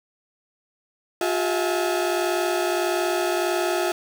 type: tone cluster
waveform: 35% pulse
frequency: 356 / 397.6 / 649 / 850 Hz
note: F4 / G4 / E5 / G#5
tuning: +33 / +25 / -27 / +40 cents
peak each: -22 / -29 / -25 / -30 dBFS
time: 1.21-3.92 s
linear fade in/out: 2 ms
effects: none